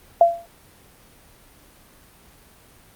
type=tone with exponential decay; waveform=sine; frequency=682 Hz; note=F5; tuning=41 cents flat; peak=-6 dBFS; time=0.21-0.46 s; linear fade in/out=2 ms; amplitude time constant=53 ms; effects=pink hiss -51 dBFS RMS until 2.95 s + Opus 32 kbps